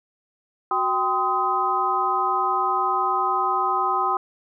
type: tone cluster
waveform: sine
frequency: 370.4 / 783 / 1029 / 1259 Hz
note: F#4 / G5 / C6 / D#6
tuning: +2 / -2 / -29 / +20 cents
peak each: -30 / -25 / -24 / -23 dBFS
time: 0.71-4.17 s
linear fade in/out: 2 ms
effects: none